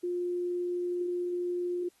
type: tone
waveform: sine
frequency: 354 Hz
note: F4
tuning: 23 cents sharp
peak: -29 dBFS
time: 0.03-1.89 s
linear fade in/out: 10 ms
effects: white hiss -67 dBFS RMS until 2 s + AAC 32 kbps